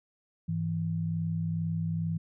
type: tone pair together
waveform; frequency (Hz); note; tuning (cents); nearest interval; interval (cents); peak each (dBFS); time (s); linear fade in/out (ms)
sine; 102.08 / 164.4; G#2 / E3; -29 / -4; minor sixth; 825; -34 / -29; 0.48-2.18; 10
effects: none